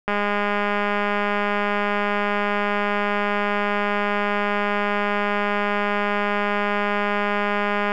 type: click train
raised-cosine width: 0.5 ms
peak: -8 dBFS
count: 1608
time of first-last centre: 0.08-7.919 s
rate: 205 Hz
effects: none